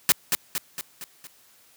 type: noise with echo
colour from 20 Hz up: white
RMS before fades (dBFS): -17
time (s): 0.09-0.12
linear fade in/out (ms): 0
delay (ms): 230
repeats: 5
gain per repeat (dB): -5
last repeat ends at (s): 1.27
effects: white hiss -57 dBFS RMS until 1.76 s + high-pass 80 Hz 12 dB/octave